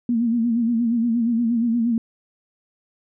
sine tone with vibrato, 233.1 Hz, A#3, in tune, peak -17 dBFS, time 0.09-1.98 s, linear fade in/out 2 ms, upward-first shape sine, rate 8.5 Hz, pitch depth 70 cents each way, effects none

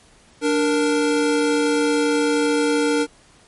square tone pair together, 293.7 / 466.2 Hz, D4 / A#4, 0 / 0 cents, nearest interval minor sixth, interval 800 cents, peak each -20 dBFS, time 0.41-3.07 s, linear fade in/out 50 ms, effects pink hiss -52 dBFS RMS until 3.47 s + MP3 48 kbps

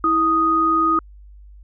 sine tone pair together, 325 / 1244.5 Hz, E4 / D#6, -24 / 0 cents, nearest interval octave + major seventh, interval 2324 cents, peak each -21 / -15 dBFS, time 0.04-0.99 s, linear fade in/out 2 ms, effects added 50 Hz sine -40 dBFS peak until 1.63 s

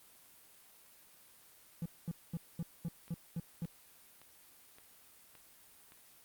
triangle tone bursts, 167.5 Hz, E3, 28 cents sharp, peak -33 dBFS, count 8, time 1.82-3.656 s, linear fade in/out 2 ms, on 37 ms, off 220 ms
click train, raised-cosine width 0.3 ms, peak -40 dBFS, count 6, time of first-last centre 3.08-5.921 s, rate 1.76 Hz
effects white hiss -61 dBFS RMS until 6.24 s + Opus 32 kbps

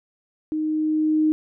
sine tone with level ramp, 309.9 Hz, D#4, 7 cents flat, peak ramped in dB -22 to -15 dBFS, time 0.52-1.32 s, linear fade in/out 0 ms, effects none

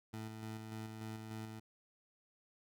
20% pulse tone with tremolo, 110 Hz, A2, in tune, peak -38 dBFS, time 0.13-1.6 s, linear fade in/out 10 ms, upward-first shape square, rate 3.4 Hz, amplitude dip 35%, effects none

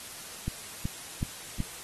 click train, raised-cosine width 5 ms, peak -17 dBFS, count 4, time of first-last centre 0.48-1.604 s, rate 2.67 Hz, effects white hiss -43 dBFS RMS until 1.83 s + AAC 32 kbps

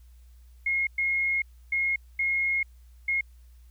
sine tone bursts at uneven times, 2154 Hz, C7, 50 cents sharp, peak -23 dBFS, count 5, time 0.66-0.87 / 0.98-1.42 / 1.72-1.96 / 2.19-2.63 / 3.08-3.21 s, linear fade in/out 5 ms, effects added 60 Hz sine -49 dBFS peak until 3.7 s + white hiss -68 dBFS RMS until 3.7 s

